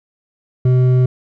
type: tone with hard clipping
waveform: sine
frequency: 126.9 Hz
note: B2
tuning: 47 cents sharp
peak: -11 dBFS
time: 0.65-1.06 s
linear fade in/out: 5 ms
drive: 7 dB
effects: none